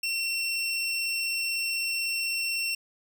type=tone; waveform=25% pulse; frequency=2714 Hz; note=E7; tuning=50 cents sharp; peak=-23 dBFS; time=0.03-2.75 s; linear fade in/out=5 ms; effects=none